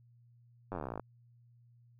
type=slowing click train; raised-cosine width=1 ms; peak=-25 dBFS; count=20; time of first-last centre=0.72-0.997 s; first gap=10 ms; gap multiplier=1.04; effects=added 119 Hz sine -60 dBFS peak until 1.99 s